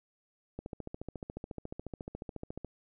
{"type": "click train", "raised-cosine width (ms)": 2, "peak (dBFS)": -26, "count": 30, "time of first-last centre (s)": [0.59, 2.647], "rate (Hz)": 14.1, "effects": []}